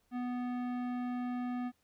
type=tone with tanh clipping; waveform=sine; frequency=246.9 Hz; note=B3; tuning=in tune; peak=-36 dBFS; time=0.11-1.72 s; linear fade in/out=50 ms; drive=16 dB; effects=pink hiss -75 dBFS RMS until 1.83 s